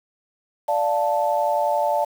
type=chord; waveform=sine; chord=D minor; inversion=none; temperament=equal; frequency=587.3 / 698.5 / 880 Hz; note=D5 / F5 / A5; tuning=0 / 0 / 0 cents; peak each=-22 / -24 / -22 dBFS; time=0.68-2.05 s; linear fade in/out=10 ms; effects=7-bit